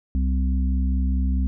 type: harmonic tone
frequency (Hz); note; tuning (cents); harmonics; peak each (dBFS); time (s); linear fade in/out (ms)
64.8; C2; -16; 1 / 3 / 4; -19 / -29 / -31; 0.15-1.47; 0
effects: none